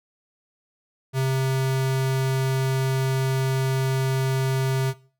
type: tone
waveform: square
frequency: 132.6 Hz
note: C3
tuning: 23 cents sharp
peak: -21 dBFS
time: 1.13-4.94 s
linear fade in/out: 50 ms
effects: noise-tail reverb RT60 0.4 s tail -19 dB re dry